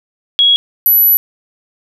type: tone pair in turn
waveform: sine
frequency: 3322 / 11883 Hz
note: G#7 / F#9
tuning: 0 / +6 cents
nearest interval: octave + minor seventh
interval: 2206 cents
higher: second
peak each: -6 dBFS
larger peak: neither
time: 0.39-0.56 / 0.86-1.17 s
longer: second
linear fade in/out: 0 ms
effects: 8-bit